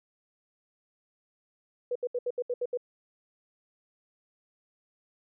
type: tone bursts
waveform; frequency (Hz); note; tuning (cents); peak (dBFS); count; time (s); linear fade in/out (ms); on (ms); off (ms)
sine; 490; B4; -14; -27; 8; 1.91-2.774; 5; 45; 72
effects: none